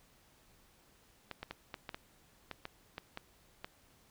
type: clicks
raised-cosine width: 0.3 ms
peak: -25 dBFS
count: 11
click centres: 1.313 / 1.43 / 1.51 / 1.742 / 1.892 / 1.945 / 2.513 / 2.654 / 2.981 / 3.174 / 3.645 s
effects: pink hiss -66 dBFS RMS until 4.1 s